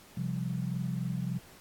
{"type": "chord", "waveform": "sine", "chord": "C suspended fourth", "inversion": "none", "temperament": "equal with one note detuned", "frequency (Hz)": [130.81, 172.51, 196], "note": ["C3", "F3", "G3"], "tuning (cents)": [0, -21, 0], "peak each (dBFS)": [-34, -34, -38], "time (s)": [0.17, 1.39], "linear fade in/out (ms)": 5, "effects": ["pink hiss -55 dBFS RMS until 1.6 s", "AAC 64 kbps"]}